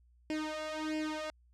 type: tone with flanger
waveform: sawtooth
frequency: 309.6 Hz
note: D#4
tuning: 9 cents flat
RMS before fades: -37 dBFS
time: 0.3-1.3 s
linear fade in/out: 0 ms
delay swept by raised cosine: 0.39 to 1.79 ms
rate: 1.5 Hz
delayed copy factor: +0.9
effects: added 60 Hz sine -62 dBFS peak until 1.53 s + low-pass 6000 Hz 12 dB/octave